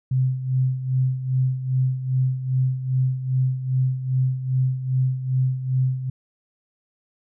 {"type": "tone with tremolo", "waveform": "sine", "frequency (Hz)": 129.7, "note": "C3", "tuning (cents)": -15, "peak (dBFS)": -16, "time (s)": [0.11, 6.1], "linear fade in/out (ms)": 5, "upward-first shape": "sine", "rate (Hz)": 2.5, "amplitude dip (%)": 70, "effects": []}